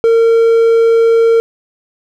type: tone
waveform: triangle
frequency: 457.6 Hz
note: A#4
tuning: 32 cents flat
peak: -4 dBFS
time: 0.04-1.4 s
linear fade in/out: 0 ms
effects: none